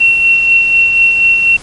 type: tone with tremolo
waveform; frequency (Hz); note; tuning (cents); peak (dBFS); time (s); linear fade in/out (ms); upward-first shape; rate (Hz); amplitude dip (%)
sine; 2722; F7; -45; -4; 0-1.57; 10; sine; 4.1; 40
effects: pink hiss -33 dBFS RMS until 1.62 s + MP3 48 kbps